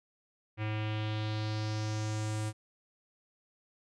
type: tone with low-pass filter sweep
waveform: square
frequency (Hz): 107.7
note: A2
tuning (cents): -37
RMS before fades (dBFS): -34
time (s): 0.57-2.53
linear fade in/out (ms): 50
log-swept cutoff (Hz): 2400 to 9000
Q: 2.8
effects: none